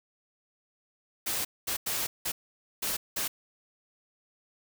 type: noise bursts at uneven times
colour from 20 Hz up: white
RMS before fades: -31 dBFS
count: 6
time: 1.26-1.45 / 1.67-1.77 / 1.86-2.07 / 2.25-2.32 / 2.82-2.97 / 3.16-3.28 s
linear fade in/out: 10 ms
effects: none